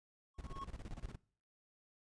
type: tone with exponential growth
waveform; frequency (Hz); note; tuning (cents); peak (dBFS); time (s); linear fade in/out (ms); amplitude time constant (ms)
triangle; 1095; C#6; -22; -39; 0.34-0.64; 5; 64
type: noise with tremolo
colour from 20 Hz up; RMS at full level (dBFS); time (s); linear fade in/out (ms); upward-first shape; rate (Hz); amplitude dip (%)
brown; -45; 0.38-1.16; 10; square; 17; 80
effects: noise-tail reverb RT60 0.5 s tail -22 dB re dry + resampled to 22050 Hz